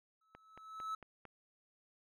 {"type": "tone with exponential growth", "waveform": "triangle", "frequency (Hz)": 1301, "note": "E6", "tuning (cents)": -23, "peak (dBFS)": -34, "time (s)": [0.21, 0.95], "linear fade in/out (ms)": 5, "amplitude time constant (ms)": 160}
{"type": "click train", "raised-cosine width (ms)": 0.5, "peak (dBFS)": -37, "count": 5, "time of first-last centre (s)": [0.35, 1.253], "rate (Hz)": 4.43}
{"effects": []}